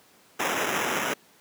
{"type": "noise with sample-and-hold", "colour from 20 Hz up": "white", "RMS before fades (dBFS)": -27, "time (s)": [0.39, 1.14], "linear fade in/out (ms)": 10, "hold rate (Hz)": 4410, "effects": ["pink hiss -57 dBFS RMS until 1.4 s", "high-pass 200 Hz 12 dB/octave"]}